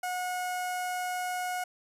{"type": "tone with notch filter", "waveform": "sawtooth", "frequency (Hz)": 727, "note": "F#5", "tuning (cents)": -31, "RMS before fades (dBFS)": -33, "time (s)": [0.03, 1.64], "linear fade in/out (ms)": 5, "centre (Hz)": 3800, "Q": 1.6, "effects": ["resampled to 32000 Hz"]}